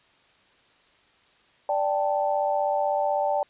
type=chord; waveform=sine; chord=D suspended fourth; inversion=none; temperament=equal; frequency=587.3 / 784 / 880 Hz; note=D5 / G5 / A5; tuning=0 / 0 / 0 cents; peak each=-25 / -26 / -28 dBFS; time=1.69-3.43 s; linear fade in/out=2 ms; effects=white hiss -60 dBFS RMS until 3.49 s + resampled to 8000 Hz